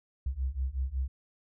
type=beating tone pair; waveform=sine; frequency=63 / 68.4 Hz; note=B1 / C#2; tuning=+35 / -23 cents; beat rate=5.4 Hz; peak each=-33 / -32 dBFS; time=0.26-1.08 s; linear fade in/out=5 ms; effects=none